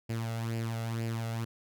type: tone with flanger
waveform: sawtooth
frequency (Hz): 114.3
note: A#2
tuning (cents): -34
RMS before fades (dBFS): -34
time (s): 0.09-1.45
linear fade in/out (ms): 10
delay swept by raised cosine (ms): 0.4 to 1.5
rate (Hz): 2.1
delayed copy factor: +0.6
effects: none